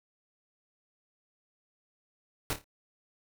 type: noise with echo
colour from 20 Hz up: pink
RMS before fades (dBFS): -31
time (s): 2.5-2.53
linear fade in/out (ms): 0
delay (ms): 28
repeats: 4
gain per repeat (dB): -9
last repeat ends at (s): 2.642
effects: none